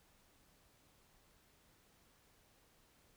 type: silence
effects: pink hiss -70 dBFS RMS until 3.16 s